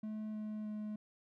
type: tone with pitch steps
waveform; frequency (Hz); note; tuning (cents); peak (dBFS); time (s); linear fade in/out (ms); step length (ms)
triangle; 215.2 / 213.7 / 212.2; A3 / G#3 / G#3; -38 / +50 / +38; -37; 0.03-0.96; 5; 310
effects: none